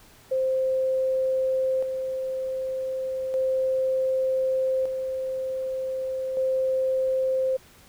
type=tone with tremolo; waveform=sine; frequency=523.3 Hz; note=C5; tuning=in tune; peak=-21 dBFS; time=0.31-7.57 s; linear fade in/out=10 ms; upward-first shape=square; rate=0.33 Hz; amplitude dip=45%; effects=pink hiss -53 dBFS RMS until 7.88 s